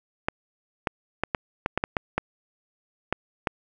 clicks, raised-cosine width 0.5 ms, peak -8 dBFS, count 11, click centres 0.285 / 0.872 / 1.236 / 1.348 / 1.661 / 1.776 / 1.839 / 1.968 / 2.18 / 3.126 / 3.472 s, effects none

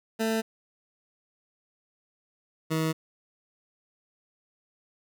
20% pulse tone pair in turn, 222.7 / 159.52 Hz, A3 / D#3, +21 / +43 cents, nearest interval tritone, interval 578 cents, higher first, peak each -20 dBFS, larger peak neither, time 0.19-0.42 / 2.7-2.93 s, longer neither, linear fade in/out 20 ms, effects none

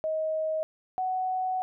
sine tone pair in turn, 630 / 744.9 Hz, D#5 / F#5, +21 / +11 cents, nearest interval minor third, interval 290 cents, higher second, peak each -26 dBFS, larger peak neither, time 0.04-0.63 / 0.98-1.62 s, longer second, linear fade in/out 0 ms, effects none

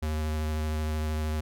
square tone with vibrato, 77.3 Hz, D#2, 11 cents flat, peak -28 dBFS, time 0.02-1.41 s, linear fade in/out 10 ms, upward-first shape sine, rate 13 Hz, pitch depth 14 cents each way, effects none

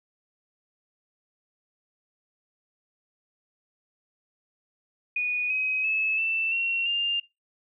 sine tone with pitch steps, 2467 / 2531 / 2596 / 2662 / 2731 / 2801 Hz, D#7 / D#7 / E7 / E7 / F7 / F7, -15 / +29 / -27 / +16 / -39 / +4 cents, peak -23 dBFS, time 5.16-7.2 s, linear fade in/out 5 ms, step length 340 ms, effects noise-tail reverb RT60 0.2 s tail -19 dB re dry

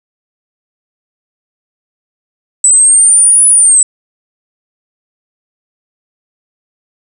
sine linear two-way sweep, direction up then down, 7902 to 9960 to 7902 Hz, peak -3 dBFS, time 2.64-3.83 s, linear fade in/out 2 ms, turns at 3.48 s, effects none

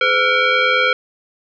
sine tone with frequency modulation, 420 Hz, G#4, 19 cents sharp, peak -12 dBFS, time 0.01-0.93 s, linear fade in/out 2 ms, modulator 929 Hz, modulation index 2.8, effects none

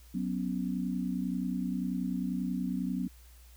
sine chord, F# suspended fourth, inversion none, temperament equal, 185 / 246.9 / 277.2 Hz, F#3 / B3 / C#4, 0 / 0 / 0 cents, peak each -33 / -34 / -37 dBFS, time 0.14-3.08 s, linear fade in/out 10 ms, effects added 60 Hz sine -52 dBFS peak until 3.56 s + white hiss -61 dBFS RMS until 3.56 s

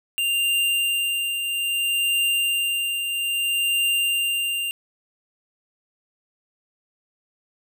square tone with tremolo, 2789 Hz, F7, 3 cents flat, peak -19 dBFS, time 0.18-4.71 s, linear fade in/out 0 ms, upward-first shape triangle, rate 0.61 Hz, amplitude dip 50%, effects none

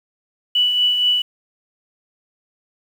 sine tone with tremolo, 2960 Hz, F#7, in tune, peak -12 dBFS, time 0.55-1.22 s, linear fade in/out 5 ms, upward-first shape triangle, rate 4.2 Hz, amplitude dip 45%, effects 7-bit

